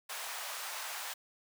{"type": "high-pass noise", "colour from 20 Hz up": "pink", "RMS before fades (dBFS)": -41, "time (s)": [0.09, 1.14], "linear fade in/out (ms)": 10, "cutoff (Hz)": 730, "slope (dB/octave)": 24, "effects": []}